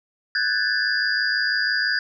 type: tone cluster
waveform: sine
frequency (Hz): 1496 / 1636 / 1742 / 4849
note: F#6 / G#6 / A6 / D#8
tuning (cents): +19 / -26 / -18 / -45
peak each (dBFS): -25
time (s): 0.35-1.99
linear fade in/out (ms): 2
effects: none